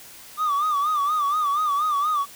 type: tone with vibrato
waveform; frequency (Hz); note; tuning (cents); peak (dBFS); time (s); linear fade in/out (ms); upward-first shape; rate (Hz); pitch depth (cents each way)
triangle; 1187; D6; +18; -17; 0.37-2.26; 50; sine; 4.2; 100
effects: tanh soft clip ceiling -14 dBFS + white hiss -44 dBFS RMS until 2.35 s